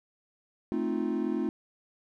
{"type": "chord", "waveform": "triangle", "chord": "F dominant seventh", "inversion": "first", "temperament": "equal", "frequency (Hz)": [220, 261.6, 311.1, 349.2], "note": ["A3", "C4", "Eb4", "F4"], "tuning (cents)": [0, 0, 0, 0], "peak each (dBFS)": -31, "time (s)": [0.72, 1.49], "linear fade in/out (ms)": 0, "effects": []}